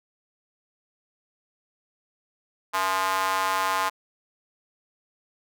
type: tone with high-pass filter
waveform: square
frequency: 94.8 Hz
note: F#2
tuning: 43 cents sharp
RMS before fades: -25 dBFS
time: 2.73-3.9 s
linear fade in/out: 20 ms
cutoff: 1000 Hz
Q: 3.2
effects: none